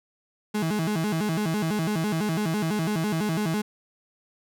35% pulse tone with vibrato, 184.7 Hz, F#3, 3 cents flat, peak -22 dBFS, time 0.54-3.62 s, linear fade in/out 10 ms, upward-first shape square, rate 6 Hz, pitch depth 230 cents each way, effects none

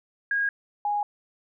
sine tone pair in turn, 1635 / 826 Hz, G#6 / G#5, -28 / -10 cents, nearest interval octave, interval 1182 cents, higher first, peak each -22 / -23 dBFS, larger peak first, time 0.31-0.49 / 0.85-1.03 s, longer neither, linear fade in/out 2 ms, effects none

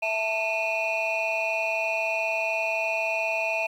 sine tone cluster, 659 / 886 / 2463 / 2667 Hz, E5 / A5 / D#7 / E7, -1 / +12 / -18 / +20 cents, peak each -27 / -32 / -27 / -29 dBFS, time 0.02-3.67 s, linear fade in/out 10 ms, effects tanh soft clip ceiling -19 dBFS + 9-bit

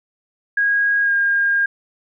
sine tone with pitch glide, 1641 to 1614.7 Hz, G#6 to G#6, -21 to -49 cents, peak -14 dBFS, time 0.57-1.66 s, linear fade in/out 5 ms, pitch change -28 cents, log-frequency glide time 1.02-1.13 s, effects none

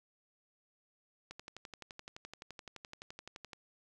click train, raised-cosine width 0.2 ms, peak -29 dBFS, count 27, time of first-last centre 1.31-3.532 s, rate 11.7 Hz, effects none

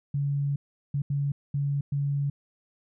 sine tone bursts at uneven times, 141.6 Hz, C#3, 37 cents sharp, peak -24 dBFS, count 5, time 0.14-0.56 / 0.94-1.02 / 1.1-1.32 / 1.54-1.81 / 1.92-2.3 s, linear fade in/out 5 ms, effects none

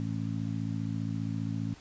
harmonic tone, 55 Hz, A1, in tune, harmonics 2 / 3 / 4 / 5, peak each -34 / -36 / -37 / -38 dBFS, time 0-1.74 s, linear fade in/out 0 ms, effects pink hiss -54 dBFS RMS until 1.8 s + resampled to 16000 Hz

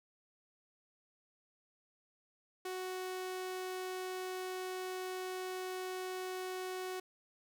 sawtooth tone, 370.5 Hz, F#4, 2 cents sharp, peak -35 dBFS, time 2.65-7 s, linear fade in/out 5 ms, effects none

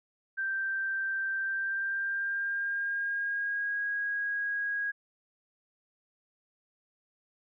sine tone with pitch glide, 1568 to 1645 Hz, G6 to G#6, 0 to -17 cents, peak -29 dBFS, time 0.37-4.92 s, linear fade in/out 20 ms, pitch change +83 cents, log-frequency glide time 1.39-3.83 s, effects none

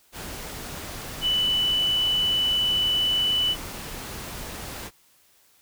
sine tone in noise, 2981 Hz, F#7, 12 cents sharp, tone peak -20 dBFS, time 1.21-3.56 s, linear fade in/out 50 ms, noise pink, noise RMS -36 dBFS, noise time 0.12-4.91 s, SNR +13 dB, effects white hiss -60 dBFS RMS until 5.61 s

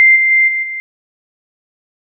sine tone with level steps, 2091 Hz, C7, 2 cents flat, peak -4 / -9 / -7 / -14 / -20 dBFS, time 0-0.8 s, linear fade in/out 0 ms, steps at 0.15 / 0.3 / 0.47 / 0.62 s, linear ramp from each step 20 ms, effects none

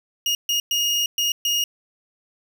30% pulse tone bursts at uneven times, 2858 Hz, F7, 39 cents sharp, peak -16 dBFS, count 5, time 0.26-0.35 / 0.49-0.6 / 0.71-1.06 / 1.18-1.32 / 1.45-1.64 s, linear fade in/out 2 ms, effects none

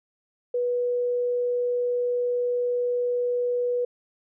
sine tone, 488.8 Hz, B4, 18 cents flat, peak -22 dBFS, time 0.54-3.85 s, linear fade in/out 5 ms, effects none

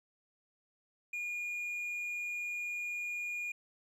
triangle tone, 2432 Hz, D#7, 40 cents flat, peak -34 dBFS, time 1.13-3.52 s, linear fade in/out 5 ms, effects none

